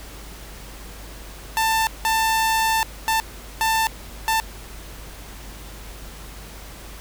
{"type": "tone bursts at uneven times", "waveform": "sawtooth", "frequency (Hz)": 890, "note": "A5", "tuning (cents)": 20, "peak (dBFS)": -14, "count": 5, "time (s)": [[1.57, 1.87], [2.05, 2.83], [3.08, 3.2], [3.61, 3.87], [4.28, 4.4]], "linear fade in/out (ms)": 0, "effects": ["added 50 Hz sine -38 dBFS peak until 7 s", "pink hiss -41 dBFS RMS until 7 s"]}